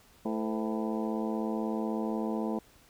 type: harmonic tone with a mistuned harmonic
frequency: 110 Hz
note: A2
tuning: in tune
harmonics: 2 / 3 / 4 / 5 / 6 / 7 / 8 / 9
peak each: -32 / -36 / -38 / -40 / -42 / -43 / -44 / -45 dBFS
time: 0.25-2.59 s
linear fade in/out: 5 ms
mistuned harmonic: 5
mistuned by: -110 cents
effects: pink hiss -60 dBFS RMS until 2.89 s